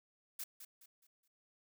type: noise with echo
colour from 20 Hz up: blue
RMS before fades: -43 dBFS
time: 0.39-0.44 s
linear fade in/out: 5 ms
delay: 210 ms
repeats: 4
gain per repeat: -9 dB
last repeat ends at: 1.28 s
effects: none